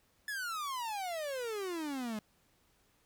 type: exponential sweep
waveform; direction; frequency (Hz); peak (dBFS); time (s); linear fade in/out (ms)
45% pulse; down; 1745 to 207.7; -36; 0.28-2.19; 2
effects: pink hiss -71 dBFS RMS until 3.05 s